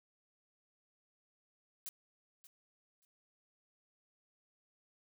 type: noise with echo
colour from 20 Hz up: blue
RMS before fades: -44 dBFS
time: 1.86-1.89 s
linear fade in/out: 0 ms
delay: 580 ms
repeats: 2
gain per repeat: -15 dB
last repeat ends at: 3.05 s
effects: none